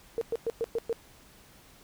sine tone bursts, 460.4 Hz, A#4, 22 cents flat, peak -26 dBFS, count 6, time 0.18-0.928 s, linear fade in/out 0 ms, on 33 ms, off 110 ms, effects pink hiss -56 dBFS RMS until 1.83 s

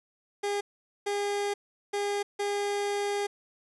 30% pulse tone bursts at uneven times, 406.5 Hz, G#4, 37 cents flat, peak -25 dBFS, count 4, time 0.43-0.61 / 1.06-1.54 / 1.93-2.23 / 2.39-3.27 s, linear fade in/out 10 ms, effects resampled to 24000 Hz + 10-bit

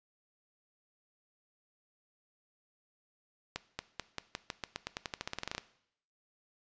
accelerating click train, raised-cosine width 0.2 ms, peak -18 dBFS, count 21, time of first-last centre 3.56-5.58 s, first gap 230 ms, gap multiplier 0.9, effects noise-tail reverb RT60 0.7 s tail -17 dB re dry + resampled to 16000 Hz

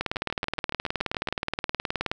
two click trains, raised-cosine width 0.3 ms, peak -10 / -16 dBFS, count 41 / 9, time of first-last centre 0.01-2.115 / 0.16-1.287 s, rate 19 / 7.1 Hz, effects none

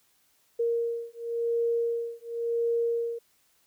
sine beating tone pair, 466.2 / 467.13 Hz, A#4 / A#4, 0 / +4 cents, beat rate 0.93 Hz, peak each -29 dBFS, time 0.59-3.19 s, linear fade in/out 10 ms, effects white hiss -67 dBFS RMS until 3.66 s

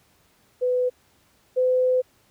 sine tone pair in turn, 499.9 / 508.1 Hz, B4 / B4, +21 / +49 cents, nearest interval unison, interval 28 cents, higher second, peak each -19 / -17 dBFS, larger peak second, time 0.61-0.9 / 1.56-2.02 s, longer second, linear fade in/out 20 ms, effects pink hiss -61 dBFS RMS until 2.3 s + high-pass 60 Hz 12 dB/octave

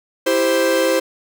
45% pulse chord, C major, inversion first, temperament equal, 329.6 / 392 / 523.3 Hz, E4 / G4 / C5, 0 / 0 / 0 cents, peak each -21 / -22 / -16 dBFS, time 0.26-1 s, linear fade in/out 10 ms, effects none

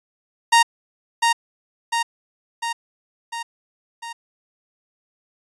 sawtooth tone with echo, 930 Hz, A#5, 4 cents flat, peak -7 dBFS, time 0.52-0.63 s, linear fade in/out 10 ms, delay 700 ms, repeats 5, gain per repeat -4 dB, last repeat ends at 4.13 s, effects resampled to 24000 Hz

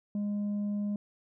sine tone with tanh clipping, 205.5 Hz, G#3, 18 cents flat, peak -30 dBFS, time 0.15-0.96 s, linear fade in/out 2 ms, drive 3 dB, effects none

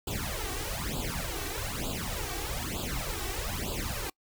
pink noise with flanger, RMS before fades -34 dBFS, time 0.07-4.1 s, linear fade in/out 5 ms, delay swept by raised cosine 0.25 to 2.65 ms, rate 1.1 Hz, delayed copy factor +1, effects noise-tail reverb RT60 0.1 s tail -26 dB re dry

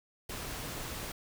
pink noise, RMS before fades -40 dBFS, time 0.29-1.12 s, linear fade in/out 5 ms, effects none

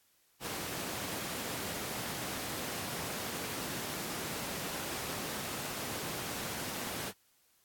pink high-pass noise, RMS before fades -39 dBFS, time 0.4-7.13 s, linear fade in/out 50 ms, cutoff 130 Hz, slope 12 dB/octave, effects white hiss -70 dBFS RMS until 7.64 s + AAC 64 kbps

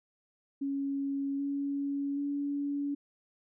sine tone with pitch steps, 277.2 / 280.9 / 284.7 Hz, C#4 / C#4 / C#4, 0 / +23 / +46 cents, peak -30 dBFS, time 0.61-2.95 s, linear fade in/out 10 ms, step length 780 ms, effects none

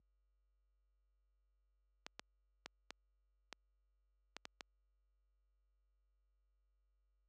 clicks, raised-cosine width 0.2 ms, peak -28 dBFS, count 8, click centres 2.065 / 2.195 / 2.66 / 2.906 / 3.527 / 4.366 / 4.454 / 4.608 s, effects added 50 Hz sine -53 dBFS peak until 7.28 s + high-pass 200 Hz 12 dB/octave

